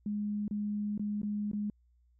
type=tone with dropouts; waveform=sine; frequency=207.7 Hz; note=G#3; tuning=in tune; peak=-31 dBFS; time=0.06-1.7 s; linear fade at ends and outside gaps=2 ms; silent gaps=0.48-0.51 / 0.978-0.995 / 1.217-1.231 / 1.515-1.532 s; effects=added 60 Hz sine -64 dBFS peak until 2.19 s